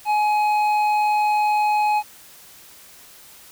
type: tone with hard clipping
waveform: sine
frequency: 842 Hz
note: G#5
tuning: 24 cents sharp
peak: -18 dBFS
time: 0.05-2.03 s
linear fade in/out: 50 ms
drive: 7 dB
effects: white hiss -46 dBFS RMS until 3.51 s